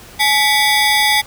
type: ring-modulated tone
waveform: 20% pulse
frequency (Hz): 1412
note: F6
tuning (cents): +19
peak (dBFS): -3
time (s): 0.19-1.22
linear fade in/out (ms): 20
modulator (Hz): 567
effects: pink hiss -39 dBFS RMS until 1.26 s